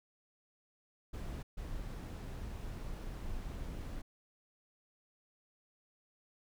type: noise bursts at uneven times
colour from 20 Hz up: brown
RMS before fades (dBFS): -42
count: 2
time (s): 1.13-1.43 / 1.57-4.02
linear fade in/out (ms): 10
effects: none